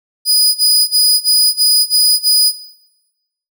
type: tone bursts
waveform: sawtooth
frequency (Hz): 4960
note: D#8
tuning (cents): -6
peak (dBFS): -6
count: 7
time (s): 0.25-2.524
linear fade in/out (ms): 50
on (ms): 300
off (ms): 29
effects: noise-tail reverb RT60 1.0 s tail -19 dB re dry